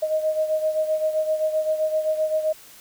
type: beating tone pair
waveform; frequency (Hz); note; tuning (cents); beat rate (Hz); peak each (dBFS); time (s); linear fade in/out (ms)
sine; 622.3 / 630; D#5 / D#5; 0 / +21; 7.7; -21 / -27; 0.02-2.53; 10
effects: white hiss -47 dBFS RMS until 2.8 s